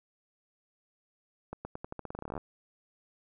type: accelerating click train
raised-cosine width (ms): 1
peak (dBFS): -24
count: 19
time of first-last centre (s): 1.53-2.378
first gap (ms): 120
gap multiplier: 0.87
effects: none